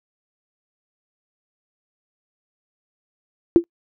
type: tone with exponential decay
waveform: sine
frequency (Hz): 340.4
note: F4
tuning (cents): -44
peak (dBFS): -3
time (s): 3.56-3.64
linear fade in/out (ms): 0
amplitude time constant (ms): 17
effects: noise-tail reverb RT60 0.1 s tail -25 dB re dry